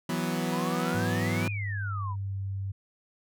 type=chord; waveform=sawtooth; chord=E suspended second; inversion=none; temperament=equal; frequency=164.81 / 185 / 246.9 Hz; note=E3 / F#3 / B3; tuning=0 / 0 / 0 cents; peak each=-28 dBFS; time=0.09-1.48 s; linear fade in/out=5 ms
type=exponential two-way sweep; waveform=sine; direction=up then down; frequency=932.3 to 2489 to 932.3 Hz; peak=-35 dBFS; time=0.49-2.16 s; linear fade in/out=50 ms; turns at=1.5 s
type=tone with pitch glide; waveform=sine; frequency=103.83 to 97.44 Hz; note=G#2 to G2; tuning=0 to -10 cents; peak=-30 dBFS; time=0.94-2.72 s; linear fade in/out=10 ms; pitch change=-110 cents; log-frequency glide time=1.26-2.36 s
effects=none